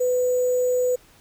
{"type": "tone with sample-and-hold", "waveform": "sine", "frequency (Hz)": 500, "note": "B4", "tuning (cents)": 21, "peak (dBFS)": -18, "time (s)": [0, 0.96], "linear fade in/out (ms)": 10, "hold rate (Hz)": 7350, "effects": ["pink hiss -54 dBFS RMS until 1.2 s"]}